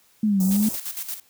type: exponential two-way sweep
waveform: sine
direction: down then up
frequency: 220 to 184.9 to 220 Hz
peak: -17 dBFS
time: 0.23-0.69 s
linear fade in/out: 5 ms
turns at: 0.43 s
type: band-stop noise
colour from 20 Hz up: white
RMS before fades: -32 dBFS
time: 0.4-0.76 s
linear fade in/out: 2 ms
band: 880 to 6100 Hz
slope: 24 dB/octave
type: noise with tremolo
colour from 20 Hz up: blue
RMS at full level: -30 dBFS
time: 0.51-1.2 s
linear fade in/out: 2 ms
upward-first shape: square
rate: 8.7 Hz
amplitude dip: 65%
effects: white hiss -59 dBFS RMS until 1.29 s